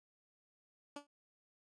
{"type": "tone with exponential decay", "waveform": "15% pulse", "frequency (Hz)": 288.8, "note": "D4", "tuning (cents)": -29, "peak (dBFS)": -35, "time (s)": [0.96, 1.07], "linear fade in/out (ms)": 5, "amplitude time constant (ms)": 23, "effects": ["resampled to 22050 Hz"]}